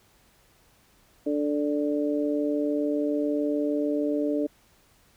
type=harmonic tone; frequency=146.83 Hz; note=D3; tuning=in tune; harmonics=2 / 3 / 4; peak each=-25 / -30 / -30 dBFS; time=1.26-4.47 s; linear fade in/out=10 ms; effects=pink hiss -61 dBFS RMS until 5.16 s